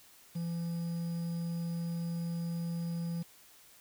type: tone with quantisation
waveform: triangle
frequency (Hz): 169.1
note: E3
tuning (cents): +44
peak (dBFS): -31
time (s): 0.35-3.23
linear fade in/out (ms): 10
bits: 9
effects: white hiss -59 dBFS RMS until 3.8 s